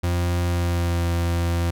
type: tone with pitch glide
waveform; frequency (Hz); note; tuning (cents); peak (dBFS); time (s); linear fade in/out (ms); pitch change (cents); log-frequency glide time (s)
40% pulse; 87.31 to 85.56; F2 to F2; 0 to -35; -19; 0.03-1.71; 10; -35; 0.46-1.08
effects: none